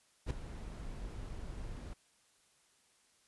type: noise with ADSR envelope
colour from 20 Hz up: brown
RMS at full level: -31 dBFS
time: 0.26-1.94 s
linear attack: 46 ms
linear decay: 3 ms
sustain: -13 dB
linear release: 12 ms
effects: white hiss -70 dBFS RMS until 3.27 s + resampled to 24000 Hz